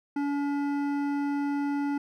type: tone with hard clipping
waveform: sine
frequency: 285 Hz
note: C#4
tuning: 48 cents sharp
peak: -28 dBFS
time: 0.16-1.98 s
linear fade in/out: 5 ms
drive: 12 dB
effects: none